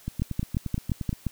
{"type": "two click trains", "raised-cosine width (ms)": 5, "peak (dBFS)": [-13, -17], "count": [7, 10], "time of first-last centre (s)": [[0.22, 1.267], [0.08, 1.129]], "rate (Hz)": [5.73, 8.58], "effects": ["white hiss -53 dBFS RMS until 1.31 s"]}